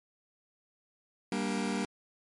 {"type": "chord", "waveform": "sawtooth", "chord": "G minor", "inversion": "none", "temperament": "just", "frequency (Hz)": [196, 235.2, 294], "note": ["G3", "Bb3", "D4"], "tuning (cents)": [0, 16, 2], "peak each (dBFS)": [-29, -30, -33], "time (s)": [1.32, 1.85], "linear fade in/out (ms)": 2, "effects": ["MP3 48 kbps"]}